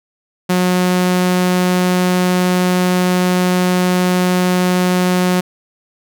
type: tone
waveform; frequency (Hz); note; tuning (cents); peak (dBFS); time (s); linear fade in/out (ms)
sawtooth; 181.3; F#3; -35; -8; 0.49-5.41; 10
effects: none